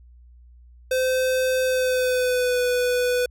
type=tone with pitch glide; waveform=square; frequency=515 to 494.6 Hz; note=C5 to B4; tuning=-28 to +3 cents; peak=-20 dBFS; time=0.91-3.26 s; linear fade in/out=5 ms; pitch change=-69 cents; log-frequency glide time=1.63-2.61 s; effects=added 60 Hz sine -46 dBFS peak until 3.3 s